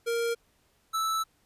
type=tone pair in turn; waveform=square; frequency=466.2 / 1314.4 Hz; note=A#4 / E6; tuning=0 / -5 cents; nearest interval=octave + tritone; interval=1795 cents; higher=second; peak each=-27 dBFS; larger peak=neither; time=0.06-0.35 / 0.93-1.24 s; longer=second; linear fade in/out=20 ms; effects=pink hiss -68 dBFS RMS until 1.45 s + resampled to 32000 Hz